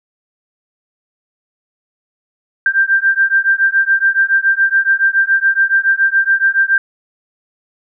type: beating tone pair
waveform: sine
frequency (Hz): 1576 / 1583.1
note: G6 / G6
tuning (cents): +9 / +17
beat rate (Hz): 7.1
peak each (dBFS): -13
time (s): 2.66-6.78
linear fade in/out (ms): 2
effects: none